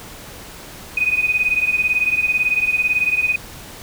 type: beating tone pair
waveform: sine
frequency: 2489 / 2507 Hz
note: D#7 / D#7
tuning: 0 / +12 cents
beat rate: 18 Hz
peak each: -17 / -20 dBFS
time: 0.97-3.36 s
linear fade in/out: 5 ms
effects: pink hiss -37 dBFS RMS until 3.82 s